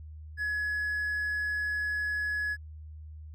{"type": "tone", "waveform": "triangle", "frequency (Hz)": 1689, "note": "G#6", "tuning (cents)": 29, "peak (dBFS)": -26, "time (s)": [0.37, 2.57], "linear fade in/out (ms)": 50, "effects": ["tanh soft clip ceiling -23 dBFS", "added 77 Hz sine -42 dBFS peak until 3.34 s"]}